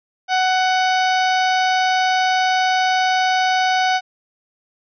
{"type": "harmonic tone with a mistuned harmonic", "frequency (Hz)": 745, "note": "F#5", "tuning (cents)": 12, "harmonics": [1, 2, 3, 4, 5, 6, 7, 8], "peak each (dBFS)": [-16, -22, -26, -28, -30, -32, -33, -34], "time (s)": [0.28, 4.01], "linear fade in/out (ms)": 50, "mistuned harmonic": 7, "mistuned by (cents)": -70, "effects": []}